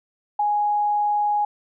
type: tone with ADSR envelope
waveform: sine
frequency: 830.6 Hz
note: G#5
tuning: in tune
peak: -16 dBFS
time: 0.39-1.45 s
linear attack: 7 ms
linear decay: 8 ms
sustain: -2 dB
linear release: 4 ms
effects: none